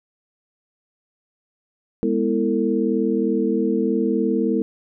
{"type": "tone cluster", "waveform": "sine", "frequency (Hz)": [206.4, 245.8, 329, 450.6], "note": ["G#3", "B3", "E4", "A4"], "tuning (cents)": [-10, -8, -3, 41], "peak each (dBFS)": -23, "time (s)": [2.03, 4.62], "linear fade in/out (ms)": 0, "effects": []}